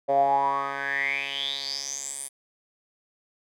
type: tone with band-pass filter sweep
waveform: 10% pulse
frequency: 138.59 Hz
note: C#3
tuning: in tune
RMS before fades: -27 dBFS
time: 0.08-2.29 s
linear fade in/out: 20 ms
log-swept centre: 600 to 9900 Hz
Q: 9.6
effects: none